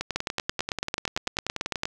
two click trains, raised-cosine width 0.2 ms, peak -11 / -9 dBFS, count 20 / 16, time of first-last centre 0.01-1.855 / 0.16-1.834 s, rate 10.3 / 8.96 Hz, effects none

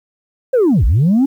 sine linear two-way sweep, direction down then up, 542 to 46 to 284.7 Hz, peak -7 dBFS, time 0.53-1.26 s, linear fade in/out 10 ms, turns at 0.85 s, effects tanh soft clip ceiling -7 dBFS + 8-bit

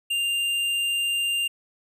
sine tone with hard clipping, 2794 Hz, F7, in tune, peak -24 dBFS, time 0.1-1.48 s, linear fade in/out 10 ms, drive 9 dB, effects none

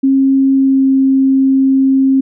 sine tone with pitch glide, 269.5 to 267.6 Hz, C#4 to C4, -49 to +39 cents, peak -7 dBFS, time 0.03-2.21 s, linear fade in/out 10 ms, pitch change -12 cents, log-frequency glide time 0.53-0.87 s, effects none

